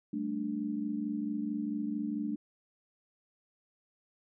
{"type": "chord", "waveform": "sine", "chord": "G suspended second", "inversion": "none", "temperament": "just", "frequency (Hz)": [196, 220.5, 294], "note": ["G3", "A3", "D4"], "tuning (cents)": [0, 4, 2], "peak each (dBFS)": [-40, -35, -35], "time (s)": [0.13, 2.36], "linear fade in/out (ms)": 5, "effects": []}